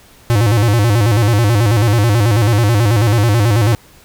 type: tone with vibrato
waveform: square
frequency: 110 Hz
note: A2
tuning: in tune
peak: -10 dBFS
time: 0.3-3.75 s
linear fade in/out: 0 ms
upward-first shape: square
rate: 9.2 Hz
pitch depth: 130 cents each way
effects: pink hiss -45 dBFS RMS until 4.04 s